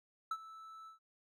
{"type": "tone with ADSR envelope", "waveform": "triangle", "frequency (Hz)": 1314, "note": "E6", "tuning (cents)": -6, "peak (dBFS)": -31, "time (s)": [0.31, 0.99], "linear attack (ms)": 4, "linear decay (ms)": 53, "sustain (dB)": -17, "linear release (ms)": 120, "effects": []}